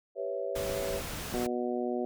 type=chord; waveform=sine; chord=C# half-diminished seventh; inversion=second; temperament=equal; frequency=392 / 493.9 / 554.4 / 659.3 Hz; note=G4 / B4 / C#5 / E5; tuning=0 / 0 / 0 / 0 cents; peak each=-38 / -37 / -35 / -39 dBFS; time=0.15-1.02 s; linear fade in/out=50 ms
type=noise; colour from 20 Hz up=pink; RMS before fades=-38 dBFS; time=0.55-1.47 s; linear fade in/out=10 ms
type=harmonic tone; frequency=122.3 Hz; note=B2; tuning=16 cents flat; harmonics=2 / 3 / 4 / 5 / 6; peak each=-34 / -33 / -38 / -38 / -39 dBFS; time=1.34-2.05 s; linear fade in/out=0 ms
effects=none